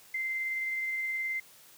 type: tone with tremolo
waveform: sine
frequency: 2081 Hz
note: C7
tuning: 10 cents flat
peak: -29 dBFS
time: 0.14-1.4 s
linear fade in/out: 5 ms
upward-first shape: triangle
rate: 19 Hz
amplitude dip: 25%
effects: white hiss -56 dBFS RMS until 1.77 s + high-pass 80 Hz 12 dB/octave